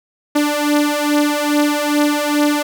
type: beating tone pair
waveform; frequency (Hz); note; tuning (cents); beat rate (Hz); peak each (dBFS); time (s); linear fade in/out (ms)
sawtooth; 293.2 / 295.6; D4 / D4; -3 / +11; 2.4; -14 / -12; 0.35-2.63; 10
effects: none